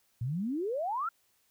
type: exponential sweep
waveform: sine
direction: up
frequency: 110.7 to 1411 Hz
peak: -30 dBFS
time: 0.21-1.09 s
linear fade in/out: 5 ms
effects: white hiss -71 dBFS RMS until 1.5 s